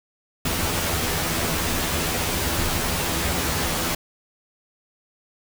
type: noise with comb filter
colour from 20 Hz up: pink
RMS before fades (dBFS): -24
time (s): 0.45-3.95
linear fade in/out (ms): 5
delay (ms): 12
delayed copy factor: +0.7
effects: none